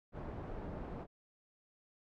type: low-pass noise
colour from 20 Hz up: pink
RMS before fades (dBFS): -44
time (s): 0.12-1.07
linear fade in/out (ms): 50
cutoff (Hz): 870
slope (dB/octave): 12
effects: none